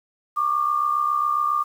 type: tone pair together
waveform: sine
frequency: 1131.7 / 1199 Hz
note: C#6 / D6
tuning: +35 / +36 cents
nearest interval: minor second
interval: 101 cents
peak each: -25 / -20 dBFS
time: 0.36-1.64 s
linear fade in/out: 20 ms
effects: 8-bit